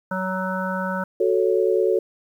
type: harmonic tone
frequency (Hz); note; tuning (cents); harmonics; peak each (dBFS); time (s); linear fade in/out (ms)
187.1; F#3; +20; 1 / 3 / 5 / 7 / 8; -27 / -29 / -30 / -32 / -30; 0.11-1.04; 5
type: chord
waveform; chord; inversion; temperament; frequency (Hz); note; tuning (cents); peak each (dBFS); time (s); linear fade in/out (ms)
sine; F# minor; none; equal; 370 / 440 / 554.4; F#4 / A4 / C#5; 0 / 0 / 0; -20 / -20 / -24; 1.2-1.99; 5
effects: 9-bit